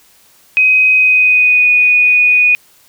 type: tone with pitch glide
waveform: sine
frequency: 2519 to 2474 Hz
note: D#7 to D#7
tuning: +21 to -10 cents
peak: -6 dBFS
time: 0.57-2.55 s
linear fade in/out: 0 ms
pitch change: -31 cents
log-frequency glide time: 0.94-1.72 s
effects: white hiss -48 dBFS RMS until 2.88 s